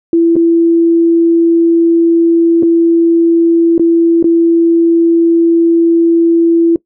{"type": "tone with dropouts", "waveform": "sine", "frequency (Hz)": 334.6, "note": "E4", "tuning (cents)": 26, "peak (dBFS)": -5, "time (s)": [0.13, 6.76], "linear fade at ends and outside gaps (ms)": 2, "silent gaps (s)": [[0.357, 0.364], [2.626, 2.631], [3.78, 3.795], [4.227, 4.242]], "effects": ["noise-tail reverb RT60 0.1 s tail -21 dB re dry"]}